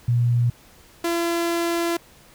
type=tone pair in turn; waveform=sine / sawtooth; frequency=120 / 339.4 Hz; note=B2 / F4; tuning=-49 / -49 cents; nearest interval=octave + tritone; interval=1800 cents; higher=second; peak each=-16 / -17 dBFS; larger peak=first; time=0.08-0.5 / 1.04-1.97 s; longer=second; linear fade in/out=5 ms; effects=pink hiss -51 dBFS RMS until 2.34 s